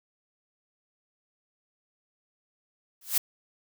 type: noise with exponential growth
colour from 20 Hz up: blue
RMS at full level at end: -19 dBFS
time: 3.01-3.18 s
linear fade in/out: 5 ms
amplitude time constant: 36 ms
effects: none